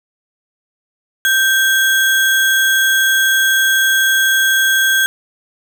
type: tone with sample-and-hold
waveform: sine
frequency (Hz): 1568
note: G6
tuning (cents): 0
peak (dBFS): -10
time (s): 1.25-5.06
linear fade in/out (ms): 0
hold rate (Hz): 4900
effects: none